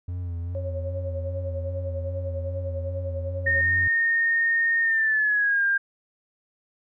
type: tone with vibrato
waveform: triangle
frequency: 87.31 Hz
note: F2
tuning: in tune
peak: -26 dBFS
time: 0.08-3.88 s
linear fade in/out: 5 ms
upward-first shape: sine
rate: 2.5 Hz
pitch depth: 46 cents each way
type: tone with tremolo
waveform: sine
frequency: 549 Hz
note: C#5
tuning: 17 cents flat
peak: -29 dBFS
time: 0.55-3.61 s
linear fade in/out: 0 ms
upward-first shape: sine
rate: 10 Hz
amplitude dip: 70%
type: tone with pitch glide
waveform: sine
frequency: 1839 to 1600.9 Hz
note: A#6 to G6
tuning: -24 to +36 cents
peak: -19 dBFS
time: 3.46-5.78 s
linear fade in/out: 10 ms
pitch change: -240 cents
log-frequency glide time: 4.82-5.65 s
effects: none